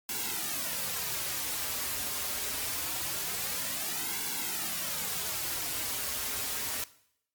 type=noise with flanger; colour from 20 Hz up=white; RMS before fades=-34 dBFS; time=0.09-6.84 s; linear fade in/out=2 ms; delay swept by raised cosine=1.6 to 6.1 ms; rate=0.24 Hz; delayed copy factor=-0.8; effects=noise-tail reverb RT60 0.7 s tail -18 dB re dry + Opus 48 kbps